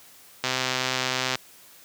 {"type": "click train", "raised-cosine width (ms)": 0.2, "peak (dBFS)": -7, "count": 119, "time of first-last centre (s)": [0.44, 1.355], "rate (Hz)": 129, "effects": ["white hiss -51 dBFS RMS until 1.84 s", "high-pass 80 Hz 12 dB/octave"]}